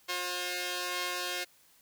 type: tone pair together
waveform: 5% pulse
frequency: 357.7 / 536 Hz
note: F4 / C5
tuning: +41 / +42 cents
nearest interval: perfect fifth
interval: 701 cents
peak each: -24 dBFS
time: 0.08-1.45 s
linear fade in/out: 20 ms
effects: white hiss -63 dBFS RMS until 1.81 s